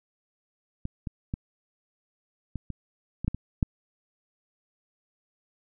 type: clicks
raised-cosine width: 5 ms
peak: -19 / -20 / -17 / -20 / -22 / -19 / -12 / -20 / -10 dBFS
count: 9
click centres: 0.854 / 1.072 / 1.339 / 2.557 / 2.703 / 3.246 / 3.28 / 3.346 / 3.628 s
effects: none